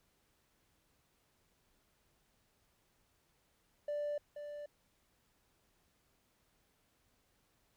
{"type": "tone with echo", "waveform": "triangle", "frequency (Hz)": 587.3, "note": "D5", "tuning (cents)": 0, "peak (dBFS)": -32, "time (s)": [3.88, 4.18], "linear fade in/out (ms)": 5, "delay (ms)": 480, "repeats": 1, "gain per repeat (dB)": -9, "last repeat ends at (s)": 4.66, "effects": ["tanh soft clip ceiling -31 dBFS", "pink hiss -75 dBFS RMS until 7.76 s"]}